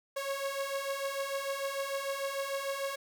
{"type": "beating tone pair", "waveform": "sawtooth", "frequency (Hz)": [546, 552.7], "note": ["C#5", "C#5"], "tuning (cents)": [-26, -5], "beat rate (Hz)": 6.7, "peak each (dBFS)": [-34, -31], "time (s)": [0.16, 2.96], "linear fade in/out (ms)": 10, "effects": []}